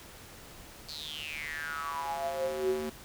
square tone with high-pass filter sweep, 76.1 Hz, D#2, 38 cents flat, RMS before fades -35 dBFS, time 0.88-2.9 s, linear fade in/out 10 ms, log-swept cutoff 4500 to 280 Hz, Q 9.8, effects pink hiss -50 dBFS RMS until 3.04 s

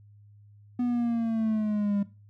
triangle exponential sweep, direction down, 246.9 to 200 Hz, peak -22 dBFS, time 0.79-2.03 s, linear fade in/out 5 ms, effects noise-tail reverb RT60 0.3 s tail -17 dB re dry + added 103 Hz sine -51 dBFS peak until 2.29 s

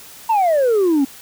sine exponential sweep, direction down, 932.3 to 262.8 Hz, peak -10 dBFS, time 0.29-1.05 s, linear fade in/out 10 ms, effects tanh soft clip ceiling -11 dBFS + white hiss -40 dBFS RMS until 1.21 s

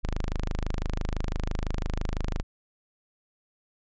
sawtooth tone, 25.96 Hz, G#0, in tune, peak -23 dBFS, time 0.03-2.43 s, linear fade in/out 10 ms, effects resampled to 16000 Hz

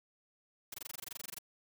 white noise bursts, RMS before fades -43 dBFS, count 16, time 0.72-1.387 s, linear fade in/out 5 ms, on 22 ms, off 21 ms, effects none

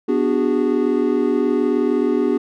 triangle chord, G# half-diminished seventh, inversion first, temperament equal with one note detuned, 246.9 / 293.7 / 370 / 409.1 Hz, B3 / D4 / F#4 / G#4, 0 / 0 / 0 / -26 cents, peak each -19 dBFS, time 0.08-2.38 s, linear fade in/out 10 ms, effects none

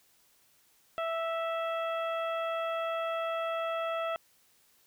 harmonic tone with a mistuned harmonic, 659.3 Hz, E5, in tune, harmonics 1 / 2 / 3 / 4 / 5, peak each -32 / -35 / -45 / -44 / -47 dBFS, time 0.98-4.16 s, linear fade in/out 0 ms, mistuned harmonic 3, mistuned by -15 cents, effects white hiss -66 dBFS RMS until 4.86 s

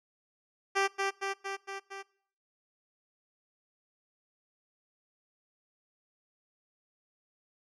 10% pulse tone with echo, 392 Hz, G4, in tune, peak -17 dBFS, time 0.75-0.88 s, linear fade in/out 20 ms, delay 230 ms, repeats 5, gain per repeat -3 dB, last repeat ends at 2.03 s, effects noise-tail reverb RT60 0.6 s tail -23 dB re dry + low-pass 6000 Hz 12 dB/octave

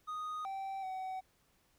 triangle tone with pitch steps, 1242 / 776 / 754 Hz, D#6 / G5 / F#5, -3 / -18 / +32 cents, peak -36 dBFS, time 0.07-1.21 s, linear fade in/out 20 ms, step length 380 ms, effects pink hiss -72 dBFS RMS until 1.78 s

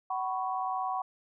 sine chord, F# suspended fourth, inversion none, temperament equal with one note detuned, 752.9 / 987.8 / 1108.7 Hz, F#5 / B5 / C#6, +30 / 0 / 0 cents, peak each -32 / -36 / -35 dBFS, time 0.1-1.02 s, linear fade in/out 5 ms, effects none

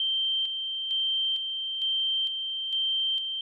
sine tone with tremolo, 3136 Hz, G7, in tune, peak -24 dBFS, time 0-3.41 s, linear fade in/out 2 ms, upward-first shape square, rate 1.1 Hz, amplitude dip 45%, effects none

